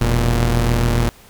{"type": "tone pair together", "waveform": "sawtooth", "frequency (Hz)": [41.75, 118.1], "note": ["E1", "A#2"], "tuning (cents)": [23, 23], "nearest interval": "octave + tritone", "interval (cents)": 1800, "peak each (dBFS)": -13, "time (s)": [0.01, 1.09], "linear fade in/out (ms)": 0, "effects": ["pink hiss -46 dBFS RMS until 1.29 s"]}